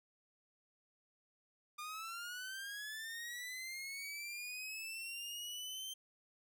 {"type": "linear sweep", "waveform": "sawtooth", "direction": "up", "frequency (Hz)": [1202, 3136], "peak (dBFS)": -40, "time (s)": [1.78, 5.94], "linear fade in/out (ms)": 10, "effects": []}